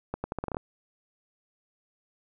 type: accelerating click train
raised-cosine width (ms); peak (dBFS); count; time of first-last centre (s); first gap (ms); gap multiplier
1; -17; 9; 0.14-0.569; 100; 0.81
effects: none